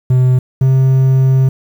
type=tone pair in turn; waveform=triangle; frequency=127.5 / 132.17 Hz; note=C3 / C3; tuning=-44 / +18 cents; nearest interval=minor second; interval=62 cents; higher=second; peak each=-5 dBFS; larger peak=neither; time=0.1-0.39 / 0.61-1.49 s; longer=second; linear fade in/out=5 ms; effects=7-bit